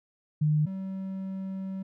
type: tone pair in turn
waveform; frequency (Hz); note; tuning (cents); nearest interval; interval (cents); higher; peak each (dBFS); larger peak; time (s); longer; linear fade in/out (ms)
sine / triangle; 151.8 / 191.26; D#3 / G3; -42 / -42; major third; 400; second; -21 / -30; first; 0.41-0.66 / 0.66-1.83; second; 10
effects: none